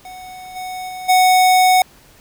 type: tone with level steps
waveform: square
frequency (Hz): 740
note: F#5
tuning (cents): 0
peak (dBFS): -33 / -26 / -28 / -10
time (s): 0.05-1.82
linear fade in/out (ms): 2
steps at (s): 0.55 / 0.88 / 1.08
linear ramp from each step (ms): 20
effects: pink hiss -48 dBFS RMS until 2.2 s